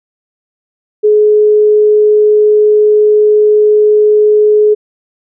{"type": "tone", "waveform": "sine", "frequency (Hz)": 422.8, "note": "G#4", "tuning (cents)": 31, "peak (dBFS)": -4, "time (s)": [1.03, 4.75], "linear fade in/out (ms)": 20, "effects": []}